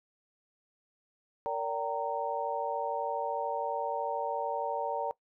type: harmonic tone with a mistuned harmonic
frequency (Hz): 154.3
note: D#3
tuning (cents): -14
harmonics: 3 / 4 / 5 / 6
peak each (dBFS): -37 / -35 / -36 / -35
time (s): 1.46-5.11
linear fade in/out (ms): 0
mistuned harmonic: 4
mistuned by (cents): -120
effects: noise-tail reverb RT60 0.1 s tail -20 dB re dry